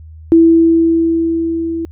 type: tone with level ramp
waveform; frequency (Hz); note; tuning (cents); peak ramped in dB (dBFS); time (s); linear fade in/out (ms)
sine; 330; E4; +2; -3 to -17; 0.32-1.85; 0
effects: added 79 Hz sine -32 dBFS peak until 1.91 s